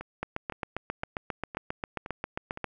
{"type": "two click trains", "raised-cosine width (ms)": 0.5, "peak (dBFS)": [-23, -16], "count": [6, 19], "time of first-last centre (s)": [[0.01, 2.574], [0.23, 2.643]], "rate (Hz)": [1.95, 7.46], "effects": []}